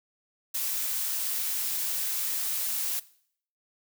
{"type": "noise", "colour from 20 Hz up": "blue", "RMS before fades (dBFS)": -30, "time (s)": [0.54, 3], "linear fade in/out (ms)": 10, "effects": ["noise-tail reverb RT60 0.6 s tail -19 dB re dry"]}